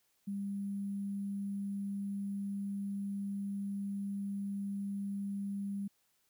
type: tone with sample-and-hold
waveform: sine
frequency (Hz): 199.3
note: G3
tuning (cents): +29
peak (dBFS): -35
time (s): 0.27-5.88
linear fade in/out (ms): 10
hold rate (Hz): 11025
effects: white hiss -75 dBFS RMS until 6.29 s